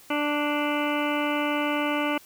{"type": "harmonic tone with a mistuned harmonic", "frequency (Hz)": 294.6, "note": "D4", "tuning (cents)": 6, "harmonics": [1, 2, 3, 4, 5, 7, 8, 9, 10], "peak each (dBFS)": [-27, -30, -32, -33, -34, -35, -36, -37, -37], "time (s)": [0.1, 2.18], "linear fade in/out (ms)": 5, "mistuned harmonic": 4, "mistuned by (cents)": -16, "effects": ["white hiss -52 dBFS RMS until 2.25 s"]}